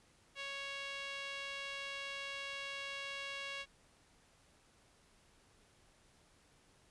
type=tone with band-pass filter; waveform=sawtooth; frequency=554.4 Hz; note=C#5; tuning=in tune; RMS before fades=-44 dBFS; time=0.35-3.66 s; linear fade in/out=50 ms; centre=2800 Hz; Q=1.8; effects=pink hiss -68 dBFS RMS until 6.9 s + resampled to 24000 Hz